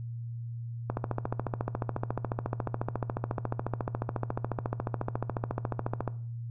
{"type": "click train", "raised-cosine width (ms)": 1, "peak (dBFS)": -16, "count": 74, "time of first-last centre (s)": [0.9, 6.077], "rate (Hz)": 14.1, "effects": ["noise-tail reverb RT60 0.5 s tail -18 dB re dry", "added 117 Hz sine -35 dBFS peak until 6.5 s"]}